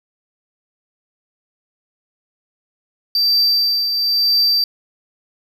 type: tone with tremolo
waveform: triangle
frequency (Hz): 4671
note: D8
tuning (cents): -10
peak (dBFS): -10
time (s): 3.15-4.64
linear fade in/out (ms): 2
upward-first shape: triangle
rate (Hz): 1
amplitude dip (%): 50
effects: none